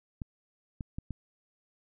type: clicks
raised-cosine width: 5 ms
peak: -24 dBFS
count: 4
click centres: 0.218 / 0.808 / 0.985 / 1.107 s
effects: none